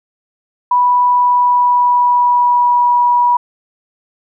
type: tone with pitch glide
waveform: sine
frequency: 984 to 970.5 Hz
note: B5 to B5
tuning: -7 to -31 cents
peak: -8 dBFS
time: 0.71-3.37 s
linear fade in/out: 5 ms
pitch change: -24 cents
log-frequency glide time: 1.04-2.86 s
effects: none